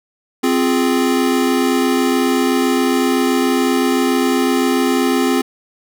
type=chord; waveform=square; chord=F minor; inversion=second; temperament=equal; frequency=261.6 / 349.2 / 415.3 Hz; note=C4 / F4 / Ab4; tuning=0 / 0 / 0 cents; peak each=-16 / -20 / -21 dBFS; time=0.43-5.42 s; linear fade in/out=10 ms; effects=none